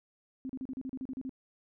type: tone bursts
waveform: sine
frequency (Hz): 261.6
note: C4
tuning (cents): 0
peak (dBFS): -35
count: 11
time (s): 0.45-1.294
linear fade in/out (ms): 0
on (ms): 44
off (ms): 36
effects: none